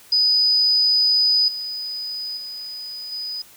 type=tone with level steps; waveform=sine; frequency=4978 Hz; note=D#8; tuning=in tune; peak=-14 / -26 / -30 / -26 dBFS; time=0.12-3.42 s; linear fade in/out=5 ms; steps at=1.48 / 2.37 / 3.12 s; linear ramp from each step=2 ms; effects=white hiss -48 dBFS RMS until 3.56 s